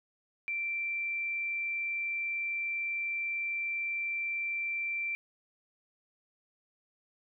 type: tone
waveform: sine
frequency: 2349 Hz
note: D7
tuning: in tune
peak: -31 dBFS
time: 0.48-5.15 s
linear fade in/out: 0 ms
effects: none